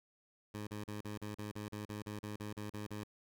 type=tone bursts; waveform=15% pulse; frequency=104.9 Hz; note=G#2; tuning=18 cents sharp; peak=-35 dBFS; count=15; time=0.54-3.036 s; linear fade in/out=5 ms; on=130 ms; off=39 ms; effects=none